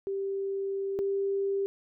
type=tone pair in turn; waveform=sine; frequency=392 / 394.5 Hz; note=G4 / G4; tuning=0 / +11 cents; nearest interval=unison; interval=11 cents; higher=second; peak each=-29 / -26 dBFS; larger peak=second; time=0.07-0.99 / 0.99-1.66 s; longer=first; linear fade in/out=0 ms; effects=none